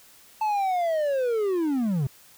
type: linear sweep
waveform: triangle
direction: down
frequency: 880 to 124.1 Hz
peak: -20 dBFS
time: 0.41-2.07 s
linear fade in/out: 5 ms
effects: white hiss -53 dBFS RMS until 2.37 s